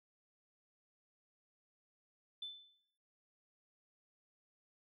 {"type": "tone with exponential decay", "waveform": "sine", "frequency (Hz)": 3520, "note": "A7", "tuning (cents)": 0, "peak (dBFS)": -39, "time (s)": [2.42, 2.88], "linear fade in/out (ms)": 5, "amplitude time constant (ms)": 100, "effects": ["noise-tail reverb RT60 0.7 s tail -21 dB re dry", "tanh soft clip ceiling -35 dBFS"]}